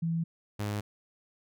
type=tone pair in turn; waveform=sine / sawtooth; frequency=165.6 / 103.9 Hz; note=E3 / G#2; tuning=+8 / +1 cents; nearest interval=minor sixth; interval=807 cents; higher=first; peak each=-27 dBFS; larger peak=neither; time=0.02-0.24 / 0.59-0.81 s; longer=neither; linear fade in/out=10 ms; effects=none